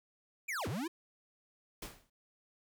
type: linear two-way sweep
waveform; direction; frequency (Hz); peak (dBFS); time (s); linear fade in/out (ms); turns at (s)
square; down then up; 2472 to 82.41 to 359.5; -36; 0.48-0.88; 10; 0.68
type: noise with exponential decay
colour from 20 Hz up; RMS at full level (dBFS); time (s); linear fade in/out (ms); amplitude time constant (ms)
pink; -40; 1.82-2.1; 5; 60
effects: none